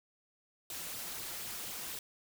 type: noise with flanger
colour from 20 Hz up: white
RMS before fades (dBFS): -42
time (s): 0.7-1.99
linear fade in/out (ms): 2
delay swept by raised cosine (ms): 0.23 to 5.93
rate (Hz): 4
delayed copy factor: +0.7
effects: none